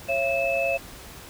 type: tone cluster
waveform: sine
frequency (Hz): 547 / 673 / 2611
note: C#5 / E5 / E7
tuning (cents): -23 / +36 / -17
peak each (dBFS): -26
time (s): 0.08-0.78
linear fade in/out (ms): 20
effects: pink hiss -43 dBFS RMS until 1.29 s